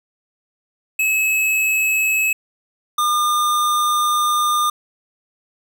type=tone pair in turn; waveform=square; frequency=2582 / 1208 Hz; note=E7 / D6; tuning=-37 / +48 cents; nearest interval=octave + minor second; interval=1315 cents; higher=first; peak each=-16 dBFS; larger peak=neither; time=0.99-2.33 / 2.98-4.7 s; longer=second; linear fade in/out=5 ms; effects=none